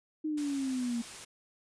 sine exponential sweep, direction down, 313.4 to 230.9 Hz, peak -30 dBFS, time 0.24-1.02 s, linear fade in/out 10 ms
white noise, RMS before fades -45 dBFS, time 0.37-1.25 s, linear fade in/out 10 ms
effects resampled to 22050 Hz

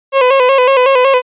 30% pulse tone with vibrato, 522 Hz, C5, 4 cents flat, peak -4 dBFS, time 0.12-1.22 s, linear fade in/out 50 ms, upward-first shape square, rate 5.4 Hz, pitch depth 68 cents each way, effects resampled to 8000 Hz

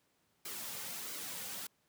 white noise with flanger, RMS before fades -43 dBFS, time 0.45-1.67 s, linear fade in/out 5 ms, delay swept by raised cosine 1.1 to 3.1 ms, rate 1.5 Hz, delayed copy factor -0.5, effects pink hiss -75 dBFS RMS until 1.88 s + high-pass 100 Hz 12 dB/octave

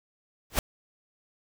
pink noise with exponential growth, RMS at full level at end -20 dBFS, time 0.5-0.59 s, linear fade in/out 1 ms, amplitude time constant 18 ms, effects none

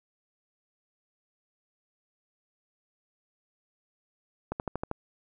click train, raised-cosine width 1 ms, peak -17 dBFS, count 6, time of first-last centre 4.52-4.914 s, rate 12.7 Hz, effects none

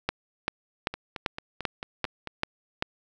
two click trains, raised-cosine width 0.3 ms, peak -18 / -9 dBFS, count 7 / 8, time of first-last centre 0.94-2.273 / 0.09-2.824 s, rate 4.5 / 2.56 Hz, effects none

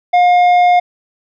triangle tone with tanh clipping, 713 Hz, F5, 36 cents sharp, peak -8 dBFS, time 0.13-0.8 s, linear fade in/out 10 ms, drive 12 dB, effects none

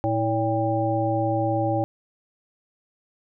harmonic tone with a mistuned harmonic, 113.5 Hz, A#2, 46 cents flat, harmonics 1 / 3 / 5 / 7, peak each -26 / -26 / -26 / -26 dBFS, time 0.04-1.84 s, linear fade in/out 0 ms, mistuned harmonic 3, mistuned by -85 cents, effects none

